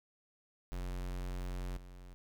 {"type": "tone with level steps", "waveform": "square", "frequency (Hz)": 45.07, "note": "F#1", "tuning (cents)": -45, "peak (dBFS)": [-38, -50], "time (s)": [0.72, 2.14], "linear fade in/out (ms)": 0, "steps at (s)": 1.77, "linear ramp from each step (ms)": 2, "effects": []}